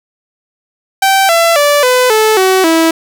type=tone with pitch steps; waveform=sawtooth; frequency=776 / 671.7 / 581.3 / 503.2 / 435.5 / 377 / 326.3 Hz; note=G5 / E5 / D5 / B4 / A4 / F#4 / E4; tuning=-18 / +32 / -18 / +32 / -18 / +32 / -18 cents; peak=-3 dBFS; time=1.02-2.91 s; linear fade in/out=5 ms; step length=270 ms; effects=none